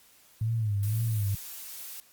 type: tone with vibrato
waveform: sine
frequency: 107.4 Hz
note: A2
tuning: 41 cents flat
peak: -25 dBFS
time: 0.41-1.35 s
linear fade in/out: 5 ms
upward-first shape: sine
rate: 2 Hz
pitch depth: 120 cents each way
type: noise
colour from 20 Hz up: blue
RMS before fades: -41 dBFS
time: 0.83-2 s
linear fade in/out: 0 ms
effects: white hiss -59 dBFS RMS until 2.12 s + Opus 48 kbps